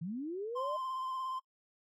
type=linear sweep; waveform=sine; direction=up; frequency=151.9 to 625 Hz; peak=-36 dBFS; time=0.01-0.77 s; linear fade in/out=10 ms
type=tone with vibrato; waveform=triangle; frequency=1041 Hz; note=C6; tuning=9 cents flat; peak=-34 dBFS; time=0.55-1.4 s; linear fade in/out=20 ms; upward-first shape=triangle; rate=17 Hz; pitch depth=32 cents each way
effects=noise-tail reverb RT60 0.1 s tail -22 dB re dry